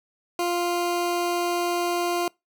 20% pulse tone, 349.2 Hz, F4, in tune, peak -18 dBFS, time 0.39-2.28 s, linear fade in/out 2 ms, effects noise-tail reverb RT60 0.2 s tail -25 dB re dry

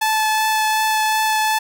sawtooth tone with vibrato, 869 Hz, A5, 22 cents flat, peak -12 dBFS, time 0.01-1.59 s, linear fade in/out 10 ms, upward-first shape triangle, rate 2.7 Hz, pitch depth 9 cents each way, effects none

